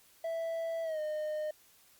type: tone with pitch glide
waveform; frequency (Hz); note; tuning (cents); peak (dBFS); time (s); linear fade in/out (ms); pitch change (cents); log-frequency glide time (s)
triangle; 659.3 to 611.6; E5 to D#5; 0 to -30; -31; 0.24-1.51; 5; -130; 0.83-1
effects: white hiss -63 dBFS RMS until 1.99 s + Opus 48 kbps